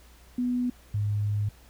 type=tone pair in turn; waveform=sine; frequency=246.9 / 103.81 Hz; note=B3 / G#2; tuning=0 / 0 cents; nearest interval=octave + minor third; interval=1500 cents; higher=first; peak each=-24 dBFS; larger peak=neither; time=0.38-0.7 / 0.94-1.49 s; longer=second; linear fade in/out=5 ms; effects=added 60 Hz sine -53 dBFS peak until 1.69 s + pink hiss -57 dBFS RMS until 1.69 s